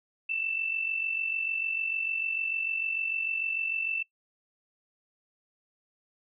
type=tone with amplitude modulation; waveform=sine; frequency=2661 Hz; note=E7; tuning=16 cents sharp; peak=-25 dBFS; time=0.29-4.03 s; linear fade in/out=10 ms; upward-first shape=sine; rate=46.7 Hz; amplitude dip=60%; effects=noise-tail reverb RT60 0.1 s tail -21 dB re dry